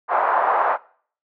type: band-pass noise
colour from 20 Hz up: pink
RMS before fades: -19 dBFS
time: 0.08-0.78 s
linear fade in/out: 50 ms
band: 700 to 1200 Hz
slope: 24 dB/octave
effects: noise-tail reverb RT60 0.5 s tail -21 dB re dry